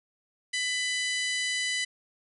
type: harmonic tone with a mistuned harmonic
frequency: 998 Hz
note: B5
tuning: 18 cents sharp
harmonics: 2 / 3 / 4 / 5 / 6 / 7 / 8 / 9 / 10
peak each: -30 / -34 / -36 / -38 / -40 / -41 / -42 / -43 / -44 dBFS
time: 0.53-1.85 s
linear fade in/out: 10 ms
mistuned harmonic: 5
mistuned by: -45 cents
effects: none